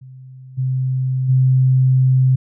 sine tone with level steps, 130 Hz, C3, 11 cents flat, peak -35 / -16 / -10 dBFS, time 0.01-2.36 s, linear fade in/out 10 ms, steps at 0.57 / 1.28 s, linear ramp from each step 20 ms, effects none

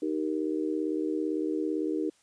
sine chord, Eb major, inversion none, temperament just, 311.1 / 388.9 / 466.7 Hz, Eb4 / G4 / Bb4, 0 / -14 / +2 cents, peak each -29 / -33 / -35 dBFS, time 0.02-2.1 s, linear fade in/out 5 ms, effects white hiss -65 dBFS RMS until 2.22 s + resampled to 22050 Hz

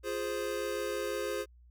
square chord, F minor, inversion none, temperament equal, 349.2 / 415.3 / 523.3 Hz, F4 / Ab4 / C5, 0 / 0 / 0 cents, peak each -40 / -37 / -37 dBFS, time 0.03-1.46 s, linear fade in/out 50 ms, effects added 60 Hz sine -55 dBFS peak until 1.7 s

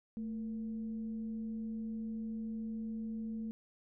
sine tone with frequency modulation, 221.6 Hz, A3, 13 cents sharp, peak -37 dBFS, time 0.17-3.51 s, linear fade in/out 0 ms, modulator 248 Hz, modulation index 0.21, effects none

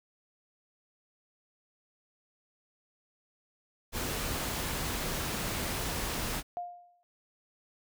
pink noise, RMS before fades -34 dBFS, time 3.92-6.43 s, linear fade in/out 50 ms
sine tone with exponential decay, 705 Hz, F5, 16 cents sharp, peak -31 dBFS, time 6.57-7.03 s, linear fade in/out 0 ms, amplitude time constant 100 ms
effects none

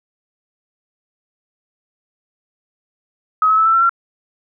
sine tone with pitch steps, 1272 / 1290.5 / 1309.3 / 1328.3 / 1347.6 / 1367.2 Hz, D#6 / E6 / E6 / E6 / E6 / F6, +38 / -37 / -12 / +13 / +38 / -37 cents, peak -10 dBFS, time 3.42-3.894 s, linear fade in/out 2 ms, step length 79 ms, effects none

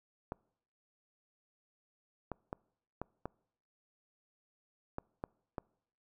clicks, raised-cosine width 1 ms, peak -24 dBFS, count 8, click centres 0.321 / 2.317 / 2.529 / 3.016 / 3.256 / 4.984 / 5.239 / 5.582 s, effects noise-tail reverb RT60 0.7 s tail -26 dB re dry

